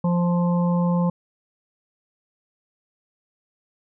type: harmonic tone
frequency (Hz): 174.61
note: F3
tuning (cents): 0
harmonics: 1 / 3 / 5 / 6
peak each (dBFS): -18 / -28 / -32 / -33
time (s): 0.04-1.1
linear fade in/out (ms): 5
effects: none